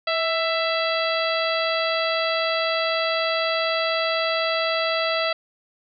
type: harmonic tone with a mistuned harmonic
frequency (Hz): 664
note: E5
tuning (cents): +12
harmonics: 1 / 2 / 3 / 4 / 5 / 6 / 7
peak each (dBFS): -24 / -27 / -29 / -30 / -31 / -32 / -32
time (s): 0.07-5.33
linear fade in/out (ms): 5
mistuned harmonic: 1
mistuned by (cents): -41
effects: none